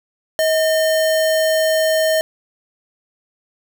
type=tone with sample-and-hold; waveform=sine; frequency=635 Hz; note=D#5; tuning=35 cents sharp; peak=-13 dBFS; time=0.39-2.21 s; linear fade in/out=0 ms; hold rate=2450 Hz; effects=none